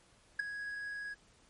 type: tone with ADSR envelope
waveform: triangle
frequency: 1661.2 Hz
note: G#6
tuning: in tune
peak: -24 dBFS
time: 0.39-1.15 s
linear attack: 8 ms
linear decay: 7 ms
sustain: -13 dB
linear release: 30 ms
effects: pink hiss -65 dBFS RMS until 1.49 s + MP3 48 kbps